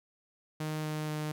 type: tone with pitch steps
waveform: sawtooth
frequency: 154.7 / 153.63 / 152.57 Hz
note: D#3 / D#3 / D#3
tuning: -10 / -22 / -34 cents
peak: -29 dBFS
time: 0.6-1.32 s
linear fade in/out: 5 ms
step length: 240 ms
effects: none